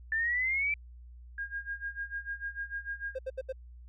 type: exponential sweep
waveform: sine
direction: up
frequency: 1760 to 2345 Hz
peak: -27 dBFS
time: 0.12-0.74 s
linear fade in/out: 2 ms
type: tone with tremolo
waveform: sine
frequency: 1623 Hz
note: G#6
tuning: 40 cents flat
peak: -32 dBFS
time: 1.38-3.15 s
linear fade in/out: 2 ms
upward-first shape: sine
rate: 6.7 Hz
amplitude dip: 90%
type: tone bursts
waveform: triangle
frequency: 523.3 Hz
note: C5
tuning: in tune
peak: -30 dBFS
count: 4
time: 3.15-3.526 s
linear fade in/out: 10 ms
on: 40 ms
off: 72 ms
effects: added 60 Hz sine -47 dBFS peak until 3.88 s